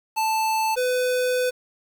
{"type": "tone pair in turn", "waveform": "square", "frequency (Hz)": [880, 501.6], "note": ["A5", "B4"], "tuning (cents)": [0, 27], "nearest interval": "minor seventh", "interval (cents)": 973, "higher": "first", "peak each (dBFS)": -21, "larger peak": "neither", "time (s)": [[0.16, 0.76], [0.76, 1.51]], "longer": "second", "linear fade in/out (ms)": 20, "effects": ["8-bit"]}